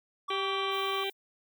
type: tone with tremolo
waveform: triangle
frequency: 1144 Hz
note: D6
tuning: 46 cents flat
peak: -30 dBFS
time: 0.28-1.04 s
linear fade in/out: 10 ms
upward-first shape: square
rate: 20 Hz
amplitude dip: 25%
type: harmonic tone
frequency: 391.9 Hz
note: G4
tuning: in tune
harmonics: 1 / 2 / 4 / 5 / 6 / 7 / 8 / 9 / 10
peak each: -34 / -39 / -46 / -46 / -38 / -47 / -37 / -44 / -43 dBFS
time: 0.3-1.1 s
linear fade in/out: 5 ms
type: noise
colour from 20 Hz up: violet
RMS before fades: -50 dBFS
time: 0.7-1.13 s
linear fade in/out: 50 ms
effects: none